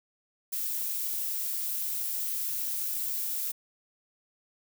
violet noise, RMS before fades -32 dBFS, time 0.52-3.52 s, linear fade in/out 10 ms, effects none

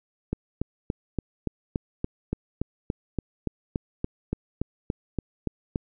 click train, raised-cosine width 3 ms, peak -13 dBFS, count 20, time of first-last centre 0.33-5.759 s, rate 3.5 Hz, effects none

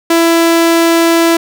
sawtooth tone, 333.4 Hz, E4, 20 cents sharp, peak -3 dBFS, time 0.1-1.37 s, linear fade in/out 5 ms, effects none

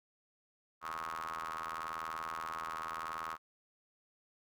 sawtooth ring-modulated tone, 80.8 Hz, E2, 34 cents flat, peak -32 dBFS, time 0.81-3.38 s, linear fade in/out 50 ms, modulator 1180 Hz, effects none

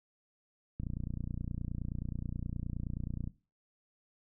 click train, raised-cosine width 5 ms, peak -25 dBFS, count 74, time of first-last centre 0.8-3.275 s, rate 29.5 Hz, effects noise-tail reverb RT60 0.3 s tail -17 dB re dry

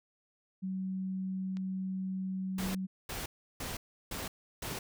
sine tone, 188.7 Hz, F#3, 34 cents sharp, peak -33 dBFS, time 0.62-2.87 s, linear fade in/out 20 ms
click, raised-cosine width 0.2 ms, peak -33 dBFS, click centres 1.57 s
pink noise bursts, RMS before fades -39 dBFS, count 5, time 2.58-4.79 s, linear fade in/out 5 ms, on 170 ms, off 340 ms
effects none

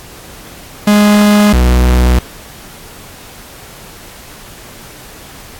45% pulse tone pair in turn, 207.7 / 61.75 Hz, G#3 / B1, 0 / 0 cents, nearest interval octave + major sixth, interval 2100 cents, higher first, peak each -5 / -6 dBFS, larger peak first, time 0.87-1.53 / 1.53-2.19 s, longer neither, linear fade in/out 5 ms, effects pink hiss -34 dBFS RMS until 5.59 s + AAC 64 kbps

